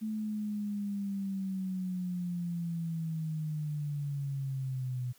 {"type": "linear sweep", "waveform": "sine", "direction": "down", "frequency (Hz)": [218.5, 123.4], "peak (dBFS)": -32, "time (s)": [0.01, 5.13], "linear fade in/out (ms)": 20, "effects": ["white hiss -63 dBFS RMS until 5.18 s"]}